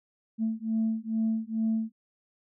sine beating tone pair, 221.3 / 223.6 Hz, A3 / A3, +10 / +28 cents, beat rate 2.3 Hz, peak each -28 dBFS, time 0.38-1.92 s, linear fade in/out 50 ms, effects tanh soft clip ceiling -20 dBFS

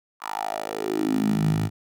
10% pulse tone with high-pass filter sweep, 53 Hz, G#1, 36 cents sharp, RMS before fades -25 dBFS, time 0.2-1.7 s, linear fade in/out 50 ms, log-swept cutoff 1100 to 110 Hz, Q 5.5, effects none

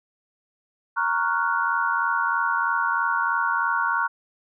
sine chord, Gb major seventh, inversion first, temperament equal, 932.3 / 1108.7 / 1396.9 / 1480 Hz, Bb5 / Db6 / F6 / Gb6, 0 / 0 / 0 / 0 cents, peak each -26 dBFS, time 0.96-4.08 s, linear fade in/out 20 ms, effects none

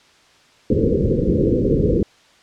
white low-pass noise, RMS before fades -17 dBFS, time 0.7-2.03 s, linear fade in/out 2 ms, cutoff 510 Hz, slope 96 dB/octave, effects white hiss -52 dBFS RMS until 2.42 s + low-pass 5000 Hz 12 dB/octave

